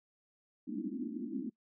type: band-pass noise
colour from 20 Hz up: white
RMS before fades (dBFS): -39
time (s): 0.67-1.5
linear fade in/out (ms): 10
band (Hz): 200 to 330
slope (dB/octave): 96
effects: noise-tail reverb RT60 0.1 s tail -23 dB re dry